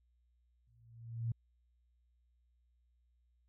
sine tone with exponential growth, 115.7 Hz, A#2, 13 cents flat, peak -31 dBFS, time 0.67-1.32 s, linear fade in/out 5 ms, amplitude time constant 140 ms, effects added 60 Hz sine -70 dBFS peak until 3.48 s

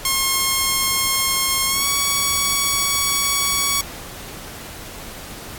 5% pulse tone with pitch glide, 1074 to 1122.8 Hz, C6 to C#6, +45 to +22 cents, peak -5 dBFS, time 0.05-3.81 s, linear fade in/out 2 ms, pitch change +77 cents, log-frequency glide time 1.67-1.87 s, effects pink hiss -35 dBFS RMS until 5.58 s + AAC 64 kbps

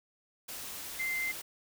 sine tone in noise, 2082 Hz, C7, 9 cents flat, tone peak -31 dBFS, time 0.99-1.32 s, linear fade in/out 10 ms, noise white, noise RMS -42 dBFS, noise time 0.48-1.42 s, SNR +8 dB, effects none

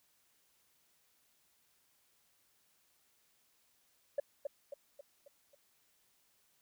sine tone with echo, 568 Hz, C#5, 42 cents sharp, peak -28 dBFS, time 4.18-4.2 s, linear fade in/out 5 ms, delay 270 ms, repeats 5, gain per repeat -6 dB, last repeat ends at 5.55 s, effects tanh soft clip ceiling -27 dBFS + white hiss -73 dBFS RMS until 6.61 s

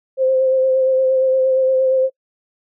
sine tone with vibrato, 523.3 Hz, C5, in tune, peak -12 dBFS, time 0.17-2.1 s, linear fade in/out 50 ms, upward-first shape sine, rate 8.6 Hz, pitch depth 20 cents each way, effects noise-tail reverb RT60 0.1 s tail -25 dB re dry

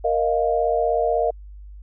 sine chord, Bb suspended fourth, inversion none, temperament equal, 466.2 / 622.3 / 698.5 Hz, Bb4 / Eb5 / F5, 0 / 0 / 0 cents, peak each -22 dBFS, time 0.04-1.31 s, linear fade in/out 10 ms, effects added 50 Hz sine -37 dBFS peak until 1.82 s

